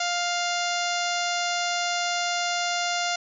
harmonic tone, 701 Hz, F5, 6 cents sharp, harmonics 1 / 2 / 3 / 4 / 5 / 6 / 7 / 8 / 9 / 10, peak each -28 / -31 / -33 / -34 / -35 / -36 / -36 / -37 / -38 / -38 dBFS, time 0-3.16 s, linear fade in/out 5 ms, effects none

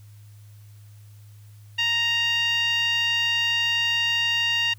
10% pulse tone with band-pass filter, 932.3 Hz, A#5, in tune, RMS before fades -23 dBFS, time 1.78-4.74 s, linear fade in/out 10 ms, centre 2500 Hz, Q 3.4, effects added 104 Hz sine -44 dBFS peak until 4.78 s + white hiss -60 dBFS RMS until 4.78 s

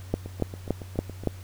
two click trains, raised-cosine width 2 ms, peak -24 / -10 dBFS, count 8 / 5, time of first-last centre 0.26-1.236 / 0.14-1.273 s, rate 7.17 / 3.53 Hz, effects added 93 Hz sine -39 dBFS peak until 1.43 s + pink hiss -51 dBFS RMS until 1.43 s

